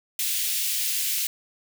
white high-pass noise, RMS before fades -26 dBFS, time 0.19-1.27 s, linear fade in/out 2 ms, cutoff 2300 Hz, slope 24 dB/octave, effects none

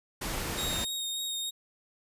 pink noise, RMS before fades -34 dBFS, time 0.21-0.85 s, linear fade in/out 10 ms
sawtooth tone with vibrato, 3729 Hz, A#7, in tune, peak -29 dBFS, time 0.57-1.51 s, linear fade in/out 20 ms, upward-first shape sine, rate 3.4 Hz, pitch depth 17 cents each way
effects resampled to 32000 Hz

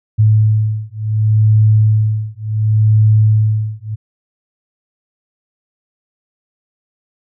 sine beating tone pair, 107.7 / 108.39 Hz, A2 / A2, -37 / -26 cents, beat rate 0.69 Hz, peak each -12 dBFS, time 0.18-3.96 s, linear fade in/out 20 ms, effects none

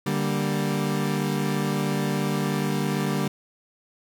30% pulse chord, G minor, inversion second, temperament equal, 146.83 / 196 / 233.1 Hz, D3 / G3 / Bb3, 0 / 0 / 0 cents, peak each -24 / -24 / -28 dBFS, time 0.06-3.28 s, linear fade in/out 5 ms, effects none

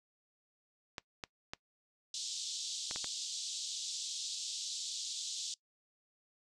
clicks, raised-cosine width 0.2 ms, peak -22 dBFS, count 6, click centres 0.982 / 1.238 / 1.535 / 2.911 / 2.96 / 3.044 s
pink band-pass noise, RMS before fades -41 dBFS, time 2.14-5.54 s, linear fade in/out 2 ms, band 3400 to 7800 Hz, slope 48 dB/octave
effects noise-tail reverb RT60 0.1 s tail -22 dB re dry

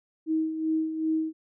sine tone with tremolo, 317.4 Hz, D#4, 35 cents sharp, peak -22 dBFS, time 0.26-1.33 s, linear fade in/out 50 ms, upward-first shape sine, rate 2.6 Hz, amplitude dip 60%, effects none

